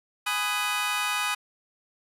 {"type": "chord", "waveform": "20% pulse", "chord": "G# minor seventh", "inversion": "none", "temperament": "just", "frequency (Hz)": [830.6, 996.7, 1245.9, 1495.1], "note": ["G#5", "B5", "D#6", "F#6"], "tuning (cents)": [0, 16, 2, 18], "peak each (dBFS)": [-28, -28, -24, -29], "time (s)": [0.26, 1.35], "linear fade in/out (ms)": 10, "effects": ["resampled to 32000 Hz"]}